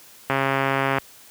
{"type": "click train", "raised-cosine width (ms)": 0.5, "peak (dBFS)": -6, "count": 94, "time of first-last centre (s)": [0.3, 0.984], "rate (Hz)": 136, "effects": ["white hiss -48 dBFS RMS until 1.3 s", "high-pass 60 Hz 12 dB/octave"]}